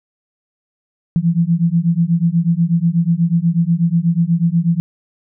sine beating tone pair, 164.81 / 173.01 Hz, E3 / F3, 0 / -16 cents, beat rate 8.2 Hz, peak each -15 dBFS, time 1.16-4.8 s, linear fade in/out 0 ms, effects none

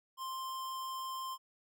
square tone, 1049 Hz, C6, 4 cents sharp, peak -39 dBFS, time 0.17-1.38 s, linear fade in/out 50 ms, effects none

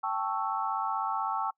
sine chord, A dominant seventh, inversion third, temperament equal, 784 / 880 / 1108.7 / 1318.5 Hz, G5 / A5 / C#6 / E6, 0 / 0 / 0 / 0 cents, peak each -34 / -33 / -34 / -34 dBFS, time 0.03-1.51 s, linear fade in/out 10 ms, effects noise-tail reverb RT60 0.1 s tail -25 dB re dry

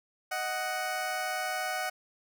20% pulse tone pair together, 623 / 743 Hz, D#5 / F#5, +2 / +7 cents, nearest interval minor third, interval 305 cents, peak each -32 / -27 dBFS, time 0.31-1.9 s, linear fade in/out 10 ms, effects none

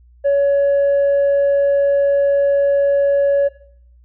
sine tone with tanh clipping, 562 Hz, C#5, 24 cents sharp, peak -12 dBFS, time 0.24-3.49 s, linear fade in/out 20 ms, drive 1 dB, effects noise-tail reverb RT60 0.6 s tail -17 dB re dry + added 60 Hz sine -45 dBFS peak until 4.04 s

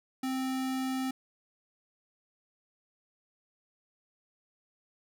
square tone, 261.6 Hz, C4, in tune, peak -31 dBFS, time 0.23-1.11 s, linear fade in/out 5 ms, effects none

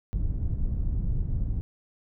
pink low-pass noise, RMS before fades -27 dBFS, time 0.13-1.61 s, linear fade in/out 0 ms, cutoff 110 Hz, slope 12 dB/octave, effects none

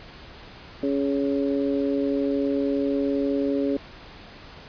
harmonic tone, 139.4 Hz, C#3, 10 cents sharp, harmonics 2 / 3 / 4, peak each -23 / -27 / -29 dBFS, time 0.83-3.77 s, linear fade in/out 2 ms, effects pink hiss -44 dBFS RMS until 4.68 s + resampled to 11025 Hz

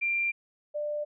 sine tone pair in turn, 2376 / 594 Hz, D7 / D5, +20 / +20 cents, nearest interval 2 octaves, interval 2400 cents, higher first, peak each -25 / -29 dBFS, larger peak first, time 0.01-0.32 / 0.74-1.05 s, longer neither, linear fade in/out 20 ms, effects none

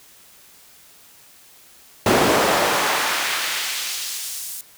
brown noise with high-pass filter sweep, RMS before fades -21 dBFS, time 2.06-4.61 s, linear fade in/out 2 ms, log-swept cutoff 290 to 9800 Hz, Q 0.81, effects white hiss -49 dBFS RMS until 4.77 s

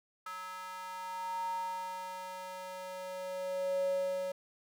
square tone with high-pass filter sweep, 185 Hz, F#3, in tune, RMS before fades -38 dBFS, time 0.26-4.32 s, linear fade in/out 5 ms, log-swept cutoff 1200 to 500 Hz, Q 9.3, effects none

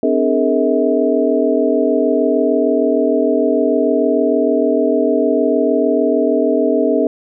sine tone cluster, 256.9 / 296.3 / 415.2 / 461.8 / 643 Hz, C4 / D4 / G#4 / A#4 / E5, -32 / +15 / 0 / -16 / -43 cents, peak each -18 dBFS, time 0.03-7.07 s, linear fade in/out 2 ms, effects none

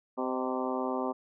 harmonic tone with a mistuned harmonic, 129.3 Hz, C3, 20 cents flat, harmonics 2 / 3 / 4 / 5 / 6 / 7 / 8 / 9, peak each -34 / -36 / -37 / -38 / -39 / -39 / -40 / -41 dBFS, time 0.17-1.13 s, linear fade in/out 20 ms, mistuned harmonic 5, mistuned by -57 cents, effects none

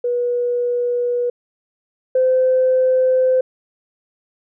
sine tone pair in turn, 485.9 / 514.8 Hz, B4 / C5, -28 / -28 cents, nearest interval minor second, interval 100 cents, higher second, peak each -16 / -11 dBFS, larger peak second, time 0.04-1.3 / 2.15-3.41 s, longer neither, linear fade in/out 5 ms, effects tanh soft clip ceiling -7 dBFS

